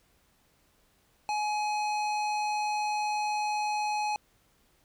square tone with low-pass filter, 842 Hz, G#5, 24 cents sharp, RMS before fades -30 dBFS, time 1.29-4.16 s, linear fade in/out 0 ms, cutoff 6000 Hz, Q 0.79, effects pink hiss -67 dBFS RMS until 4.84 s

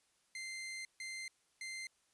sawtooth tone bursts at uneven times, 2084 Hz, C7, 7 cents flat, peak -39 dBFS, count 3, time 0.35-0.85 / 1-1.28 / 1.61-1.87 s, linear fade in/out 2 ms, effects white hiss -75 dBFS RMS until 2.13 s + resampled to 24000 Hz

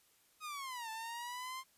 sawtooth linear two-way sweep, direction down then up, 1265 to 879 to 1058 Hz, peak -38 dBFS, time 0.4-1.64 s, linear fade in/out 50 ms, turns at 0.9 s, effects white hiss -70 dBFS RMS until 1.77 s + resampled to 32000 Hz

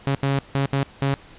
sawtooth tone bursts at uneven times, 137.9 Hz, C#3, 9 cents flat, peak -15 dBFS, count 5, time 0.07-0.15 / 0.23-0.39 / 0.55-0.66 / 0.73-0.83 / 1.02-1.14 s, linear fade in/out 0 ms, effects pink hiss -47 dBFS RMS until 1.38 s + resampled to 8000 Hz

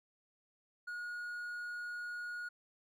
triangle tone, 1444 Hz, F#6, 43 cents flat, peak -38 dBFS, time 0.87-2.49 s, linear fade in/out 10 ms, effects none

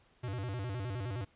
square tone with vibrato, 110 Hz, A2, in tune, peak -36 dBFS, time 0.23-1.25 s, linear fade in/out 10 ms, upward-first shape square, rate 9.7 Hz, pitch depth 210 cents each way, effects pink hiss -67 dBFS RMS until 1.35 s + resampled to 8000 Hz

